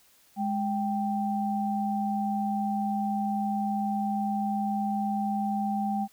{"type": "tone pair together", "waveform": "sine", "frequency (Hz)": [207.7, 784], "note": ["G#3", "G5"], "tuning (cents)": [0, 0], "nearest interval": "octave + major seventh", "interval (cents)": 2300, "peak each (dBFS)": [-28, -29], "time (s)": [0.36, 6.08], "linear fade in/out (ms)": 50, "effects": ["white hiss -61 dBFS RMS until 6.12 s"]}